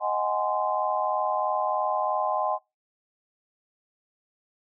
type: chord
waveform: sine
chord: Ab dominant seventh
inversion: second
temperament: just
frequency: 623 / 747.5 / 830.6 / 1038.3 Hz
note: Eb5 / Gb5 / Ab5 / C6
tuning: +2 / +17 / 0 / -14 cents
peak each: -29 dBFS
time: 0-2.59 s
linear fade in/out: 50 ms
effects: noise-tail reverb RT60 0.2 s tail -21 dB re dry